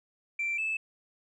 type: tone pair in turn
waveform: sine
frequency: 2349 / 2621 Hz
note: D7 / E7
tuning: 0 / -11 cents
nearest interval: major second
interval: 189 cents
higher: second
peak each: -27 dBFS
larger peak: neither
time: 0.39-0.58 / 0.58-0.77 s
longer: neither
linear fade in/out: 5 ms
effects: tanh soft clip ceiling -25 dBFS